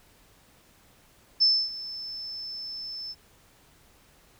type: tone with ADSR envelope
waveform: sine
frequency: 5274 Hz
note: E8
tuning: in tune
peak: -16 dBFS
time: 1.4-3.15 s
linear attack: 22 ms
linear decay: 270 ms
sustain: -18 dB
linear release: 40 ms
effects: pink hiss -59 dBFS RMS until 4.39 s